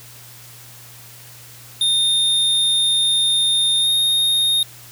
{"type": "tone with pitch glide", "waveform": "square", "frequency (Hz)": [3648, 3697], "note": ["A#7", "A#7"], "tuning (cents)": [-38, -15], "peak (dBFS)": -15, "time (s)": [1.81, 4.63], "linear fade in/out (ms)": 2, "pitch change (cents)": 23, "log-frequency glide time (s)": [3.8, 3.88], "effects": ["added 120 Hz sine -45 dBFS peak until 4.91 s", "white hiss -42 dBFS RMS until 4.91 s"]}